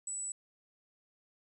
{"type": "tone", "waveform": "sine", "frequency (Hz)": 7902, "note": "B8", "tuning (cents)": 0, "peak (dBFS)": -36, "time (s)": [0.07, 0.32], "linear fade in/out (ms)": 2, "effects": []}